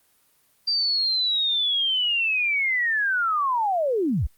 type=linear sweep; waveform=sine; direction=down; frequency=4720 to 41.2 Hz; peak=-20 dBFS; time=0.67-4.27 s; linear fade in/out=10 ms; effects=white hiss -63 dBFS RMS until 4.37 s + Opus 24 kbps